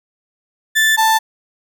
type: tone pair in turn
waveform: 35% pulse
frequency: 1760 / 884.8 Hz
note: A6 / A5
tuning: 0 / +9 cents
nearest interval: octave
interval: 1191 cents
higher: first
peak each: -9 dBFS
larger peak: neither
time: 0.75-0.97 / 0.97-1.19 s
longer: neither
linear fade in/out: 20 ms
effects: none